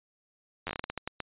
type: slowing click train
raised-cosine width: 0.3 ms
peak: -17 dBFS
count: 12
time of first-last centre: 0.67-1.203 s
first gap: 10 ms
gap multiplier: 1.29
effects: resampled to 8000 Hz